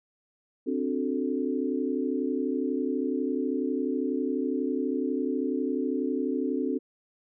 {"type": "chord", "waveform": "sine", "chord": "D dominant seventh", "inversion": "third", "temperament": "equal", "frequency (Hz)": [261.6, 293.7, 370, 440], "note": ["C4", "D4", "F#4", "A4"], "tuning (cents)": [0, 0, 0, 0], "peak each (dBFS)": [-29, -31, -33, -33], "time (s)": [0.66, 6.79], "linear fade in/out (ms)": 20, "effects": []}